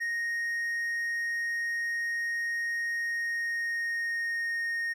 triangle tone with pitch glide, 1864.7 to 1852.9 Hz, A#6 to A#6, 0 to -11 cents, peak -27 dBFS, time 0-4.94 s, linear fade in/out 20 ms, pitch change -11 cents, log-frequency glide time 2.94-4.63 s, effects none

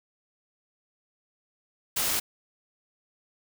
white noise, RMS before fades -27 dBFS, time 1.96-2.2 s, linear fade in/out 10 ms, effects none

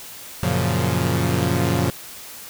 sawtooth chord, Gb major seventh, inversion none, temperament equal, 92.5 / 116.54 / 138.59 / 174.61 Hz, Gb2 / Bb2 / Db3 / F3, 0 / 0 / 0 / 0 cents, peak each -20 dBFS, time 0.43-1.9 s, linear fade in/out 0 ms, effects white hiss -38 dBFS RMS until 2.49 s

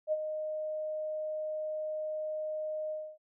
sine tone with ADSR envelope, 618 Hz, D#5, 12 cents flat, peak -25 dBFS, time 0.07-3.18 s, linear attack 52 ms, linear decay 38 ms, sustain -8 dB, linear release 270 ms, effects none

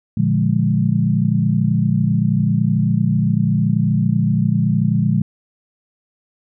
sine chord, Bb dominant seventh, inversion none, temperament equal, 116.54 / 146.83 / 174.61 / 207.7 Hz, Bb2 / D3 / F3 / Ab3, 0 / 0 / 0 / 0 cents, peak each -19 dBFS, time 0.17-5.22 s, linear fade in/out 5 ms, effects none

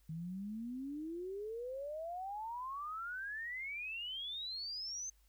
sine exponential sweep, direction up, 155.56 to 6320 Hz, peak -40 dBFS, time 0.09-5.1 s, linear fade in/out 5 ms, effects added 50 Hz sine -66 dBFS peak until 5.28 s + white hiss -75 dBFS RMS until 5.28 s

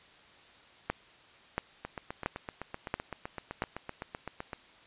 two click trains, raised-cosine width 0.5 ms, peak -22 / -14 dBFS, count 22 / 5, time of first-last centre 1.85-4.532 / 0.9-3.621 s, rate 7.83 / 1.47 Hz, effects white hiss -57 dBFS RMS until 4.86 s + resampled to 8000 Hz

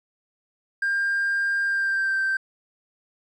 triangle tone with pitch glide, 1600 to 1562.6 Hz, G6 to G6, +35 to -6 cents, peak -18 dBFS, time 0.82-2.37 s, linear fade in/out 5 ms, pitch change -41 cents, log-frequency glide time 1.63-2.19 s, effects tanh soft clip ceiling -17 dBFS + resampled to 24000 Hz

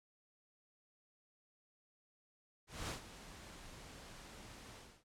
pink noise with ADSR envelope, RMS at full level -41 dBFS, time 2.67-5.04 s, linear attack 220 ms, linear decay 110 ms, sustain -13 dB, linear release 280 ms, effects low-pass 9000 Hz 12 dB/octave

